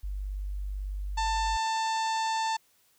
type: tone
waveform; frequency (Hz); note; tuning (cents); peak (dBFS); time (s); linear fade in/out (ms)
sine; 49.07; G1; +2; -31; 0.03-1.57; 10
type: harmonic tone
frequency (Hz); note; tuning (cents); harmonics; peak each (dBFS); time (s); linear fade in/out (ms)
890; A5; +20; 1 / 2 / 3 / 4 / 5 / 6 / 7 / 8 / 9; -27 / -38 / -42 / -41 / -40 / -47 / -46 / -46 / -51; 1.17-2.57; 10
effects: white hiss -66 dBFS RMS until 2.98 s